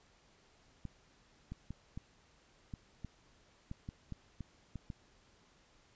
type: clicks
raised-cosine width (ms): 5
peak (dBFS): -30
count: 12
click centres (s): 0.853 / 1.52 / 1.706 / 1.975 / 2.738 / 3.047 / 3.714 / 3.889 / 4.123 / 4.407 / 4.757 / 4.902
effects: pink hiss -67 dBFS RMS until 5.95 s + resampled to 16000 Hz